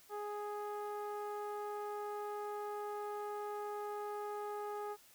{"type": "tone with low-pass filter", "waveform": "sawtooth", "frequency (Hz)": 415.3, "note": "G#4", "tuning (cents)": 0, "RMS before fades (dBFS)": -42, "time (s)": [0.09, 4.97], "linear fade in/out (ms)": 50, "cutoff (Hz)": 1100, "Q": 2.1, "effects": ["white hiss -63 dBFS RMS until 5.14 s"]}